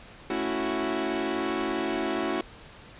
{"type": "chord", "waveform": "sawtooth", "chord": "F# minor seventh", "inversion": "first", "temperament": "equal", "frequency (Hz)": [220, 277.2, 329.6, 370], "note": ["A3", "C#4", "E4", "F#4"], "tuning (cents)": [0, 0, 0, 0], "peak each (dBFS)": [-32, -29, -27, -27], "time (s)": [0.3, 2.41], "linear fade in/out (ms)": 2, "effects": ["pink hiss -48 dBFS RMS until 2.99 s", "resampled to 8000 Hz"]}